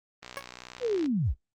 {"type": "click train", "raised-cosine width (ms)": 0.2, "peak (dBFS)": -24, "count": 52, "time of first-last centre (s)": [0.23, 1.059], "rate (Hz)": 61.5}
{"type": "tone with exponential decay", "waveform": "15% pulse", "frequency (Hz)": 554.4, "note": "C#5", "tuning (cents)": 0, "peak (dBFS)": -24, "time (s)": [0.37, 0.46], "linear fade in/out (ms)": 0, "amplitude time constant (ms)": 19}
{"type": "linear sweep", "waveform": "sine", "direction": "down", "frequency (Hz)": [519, 30.91], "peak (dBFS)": -24, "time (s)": [0.8, 1.35], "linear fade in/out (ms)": 50}
{"effects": ["noise-tail reverb RT60 0.1 s tail -17 dB re dry", "Opus 24 kbps"]}